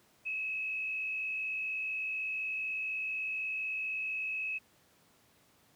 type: tone with frequency modulation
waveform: sine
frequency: 2575 Hz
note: E7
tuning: 41 cents flat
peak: -33 dBFS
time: 0.25-4.59 s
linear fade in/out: 20 ms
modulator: 55.9 Hz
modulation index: 0.83
effects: pink hiss -66 dBFS RMS until 5.75 s + high-pass 100 Hz 12 dB/octave